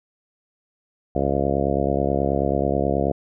harmonic tone, 69.3 Hz, C#2, in tune, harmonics 1 / 2 / 3 / 4 / 5 / 6 / 7 / 8 / 9 / 10, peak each -28 / -28 / -28 / -28 / -28 / -28 / -28 / -28 / -28 / -28 dBFS, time 1.15-3.12 s, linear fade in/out 5 ms, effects none

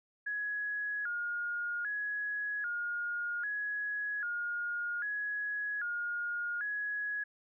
sine tone with vibrato, 1546 Hz, G6, 24 cents flat, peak -33 dBFS, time 0.26-7.24 s, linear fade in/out 10 ms, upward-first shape square, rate 0.63 Hz, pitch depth 140 cents each way, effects none

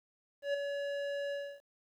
square tone with ADSR envelope, 567 Hz, C#5, 39 cents sharp, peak -29 dBFS, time 0.42-1.61 s, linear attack 120 ms, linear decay 7 ms, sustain -6 dB, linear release 290 ms, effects low-pass 3000 Hz 12 dB/octave + 11-bit

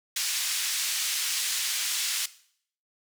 white band-pass noise, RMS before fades -29 dBFS, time 0.16-2.26 s, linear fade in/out 5 ms, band 2200 to 8200 Hz, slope 12 dB/octave, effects noise-tail reverb RT60 0.6 s tail -17 dB re dry

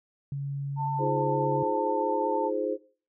sine tone, 140 Hz, C#3, 18 cents sharp, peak -29 dBFS, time 0.32-1.63 s, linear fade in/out 2 ms
sine tone with vibrato, 893 Hz, A5, 25 cents sharp, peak -28 dBFS, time 0.76-2.51 s, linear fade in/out 50 ms, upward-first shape square, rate 8.7 Hz, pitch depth 10 cents each way
sine chord, F minor seventh, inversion third, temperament just, 314.3 / 349.2 / 419.1 / 523.8 Hz, Eb4 / F4 / Ab4 / C5, +18 / 0 / +16 / +2 cents, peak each -33 / -34 / -30 / -30 dBFS, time 0.98-2.78 s, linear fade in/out 50 ms
effects noise-tail reverb RT60 0.4 s tail -18 dB re dry

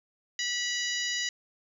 harmonic tone with a mistuned harmonic, 977 Hz, B5, 19 cents flat, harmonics 2 / 3 / 4 / 5 / 6 / 7, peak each -33 / -35 / -36 / -37 / -38 / -38 dBFS, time 0.39-1.29 s, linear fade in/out 2 ms, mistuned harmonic 7, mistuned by -20 cents, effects 10-bit

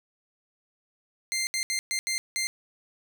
15% pulse tone bursts at uneven times, 2093 Hz, C7, in tune, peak -20 dBFS, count 6, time 1.32-1.47 / 1.54-1.63 / 1.7-1.79 / 1.91-1.99 / 2.07-2.18 / 2.36-2.47 s, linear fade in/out 0 ms, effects none

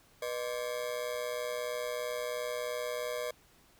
40% pulse ring-modulated tone, 551 Hz, C#5, 11 cents flat, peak -30 dBFS, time 0.22-3.31 s, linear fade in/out 5 ms, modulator 61.5 Hz, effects pink hiss -63 dBFS RMS until 3.79 s

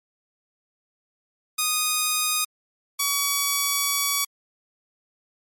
5% pulse tone pair in turn, 1239 / 1133.9 Hz, D#6 / C#6, -8 / +39 cents, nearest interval major second, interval 153 cents, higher first, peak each -9 dBFS, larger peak neither, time 1.58-2.45 / 2.99-4.25 s, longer second, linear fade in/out 10 ms, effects MP3 64 kbps

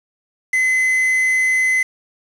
triangle tone with quantisation, 2038 Hz, C7, 46 cents flat, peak -12 dBFS, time 0.53-1.83 s, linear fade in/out 5 ms, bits 5, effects low-pass 11000 Hz 12 dB/octave

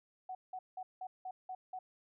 sine tone bursts, 745 Hz, F#5, 12 cents sharp, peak -40 dBFS, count 7, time 0.29-1.79 s, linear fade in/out 5 ms, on 60 ms, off 180 ms, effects none

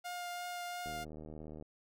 sawtooth tone with vibrato, 708 Hz, F5, 23 cents sharp, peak -36 dBFS, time 0.04-1.05 s, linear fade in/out 20 ms, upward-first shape triangle, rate 2.9 Hz, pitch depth 11 cents each way
click train, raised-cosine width 2 ms, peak -35 dBFS, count 60, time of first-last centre 0.86-1.624 s, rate 77.2 Hz
effects none

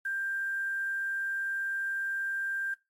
sine tone with quantisation, 1585 Hz, G6, 19 cents sharp, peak -30 dBFS, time 0.05-2.74 s, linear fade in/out 5 ms, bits 9, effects noise-tail reverb RT60 0.2 s tail -18 dB re dry + MP3 64 kbps

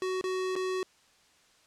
square tone with dropouts, 372.8 Hz, F#4, 13 cents sharp, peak -30 dBFS, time 0.02-0.83 s, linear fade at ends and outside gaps 1 ms, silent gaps 0.212-0.24 / 0.555-0.562 s, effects white hiss -63 dBFS RMS until 1.66 s + low-pass 7000 Hz 12 dB/octave

